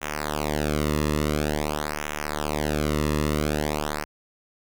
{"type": "tone with flanger", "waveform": "sawtooth", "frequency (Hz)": 75.1, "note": "D2", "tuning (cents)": 39, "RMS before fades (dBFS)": -26, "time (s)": [0.01, 4.05], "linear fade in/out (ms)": 20, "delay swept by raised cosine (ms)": [0.22, 1.32], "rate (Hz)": 0.48, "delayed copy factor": -1, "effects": []}